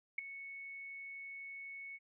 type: tone with ADSR envelope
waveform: sine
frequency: 2212 Hz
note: C#7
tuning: 4 cents flat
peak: -30 dBFS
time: 0.18-1.99 s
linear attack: 6 ms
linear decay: 8 ms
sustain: -15 dB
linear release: 39 ms
effects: none